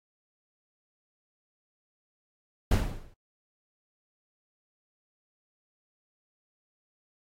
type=noise with exponential decay; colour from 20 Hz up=brown; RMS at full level=-17 dBFS; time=2.71-3.14 s; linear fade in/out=5 ms; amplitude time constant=92 ms; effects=AAC 48 kbps